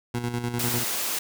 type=tone with tremolo; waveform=20% pulse; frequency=120 Hz; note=B2; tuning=49 cents flat; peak=-20 dBFS; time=0.14-0.84 s; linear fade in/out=5 ms; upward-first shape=square; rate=10 Hz; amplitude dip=55%
type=high-pass noise; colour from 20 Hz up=white; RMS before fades=-28 dBFS; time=0.59-1.19 s; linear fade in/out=5 ms; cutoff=190 Hz; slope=12 dB/octave
effects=none